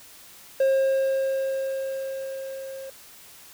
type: tone with level ramp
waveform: triangle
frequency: 536 Hz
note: C5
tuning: 42 cents sharp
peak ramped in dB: -15 to -33 dBFS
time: 0.6-2.9 s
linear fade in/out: 5 ms
effects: white hiss -48 dBFS RMS until 3.53 s